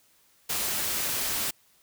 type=noise; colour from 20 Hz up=white; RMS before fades=-29 dBFS; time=0.49-1.51 s; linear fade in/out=10 ms; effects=white hiss -63 dBFS RMS until 1.82 s